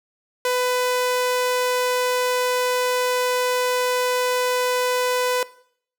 sawtooth tone, 499.3 Hz, B4, 19 cents sharp, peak -15 dBFS, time 0.45-5.43 s, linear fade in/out 2 ms, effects noise-tail reverb RT60 0.6 s tail -19 dB re dry

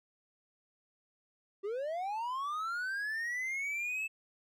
triangle linear sweep, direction up, 380.2 to 2637 Hz, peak -32 dBFS, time 1.63-4.08 s, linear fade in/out 20 ms, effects none

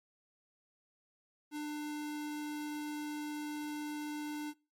square tone, 298.7 Hz, D4, 29 cents sharp, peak -38 dBFS, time 1.51-4.54 s, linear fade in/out 50 ms, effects noise-tail reverb RT60 0.3 s tail -24 dB re dry + MP3 64 kbps

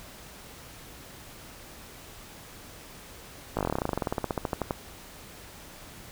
slowing click train, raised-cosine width 1 ms, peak -13 dBFS, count 26, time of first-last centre 3.57-4.708 s, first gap 18 ms, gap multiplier 1.07, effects pink hiss -47 dBFS RMS until 6.11 s

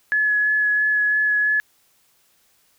sine tone with vibrato, 1700 Hz, G#6, 40 cents sharp, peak -16 dBFS, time 0.12-1.6 s, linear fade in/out 0 ms, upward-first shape sine, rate 3 Hz, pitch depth 12 cents each way, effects white hiss -61 dBFS RMS until 2.78 s

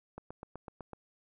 click train, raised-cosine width 1 ms, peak -29 dBFS, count 7, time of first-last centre 0.18-0.933 s, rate 7.97 Hz, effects none

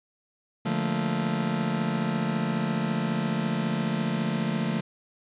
40% pulse chord, Bb major seventh, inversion first, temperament just, 145.68 / 174.81 / 218.5 / 233.1 Hz, D3 / F3 / A3 / Bb3, -14 / +2 / -12 / 0 cents, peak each -31 / -29 / -28 / -33 dBFS, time 0.65-4.81 s, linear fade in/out 10 ms, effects resampled to 8000 Hz + 10-bit

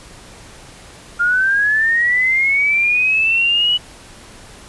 sine linear sweep, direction up, 1396.9 to 2960 Hz, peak -12 dBFS, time 1.19-3.78 s, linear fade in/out 20 ms, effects pink hiss -40 dBFS RMS until 4.68 s + resampled to 24000 Hz

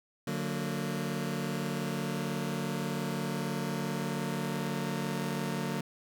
sawtooth chord, D augmented, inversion none, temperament just, 146.83 / 183.54 / 229.4 Hz, D3 / F#3 / A#3, 0 / -14 / -28 cents, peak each -32 dBFS, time 0.27-5.81 s, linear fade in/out 5 ms, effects none

